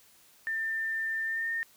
sine tone with pitch glide, 1793 to 1826.4 Hz, A6 to A#6, +32 to -36 cents, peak -29 dBFS, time 0.47-1.63 s, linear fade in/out 0 ms, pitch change +32 cents, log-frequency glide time 1.25-1.5 s, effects white hiss -60 dBFS RMS until 1.76 s

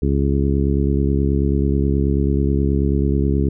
harmonic tone, 69.3 Hz, C#2, in tune, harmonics 1 / 2 / 3 / 4 / 5 / 6, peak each -18 / -21 / -23 / -24 / -25 / -26 dBFS, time 0.02-3.49 s, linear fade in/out 5 ms, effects none

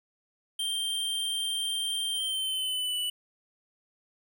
square tone with pitch glide, 3162 to 2967 Hz, G7 to F#7, +14 to +4 cents, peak -29 dBFS, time 0.59-3.1 s, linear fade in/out 5 ms, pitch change -110 cents, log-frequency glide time 2.12-2.98 s, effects 11-bit

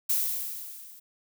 violet noise with level ramp, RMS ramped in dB -24 to -50 dBFS, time 0.09-1 s, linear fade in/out 10 ms, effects none

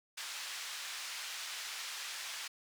white band-pass noise, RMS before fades -43 dBFS, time 0.17-2.48 s, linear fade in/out 10 ms, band 1200 to 5500 Hz, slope 12 dB/octave, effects none

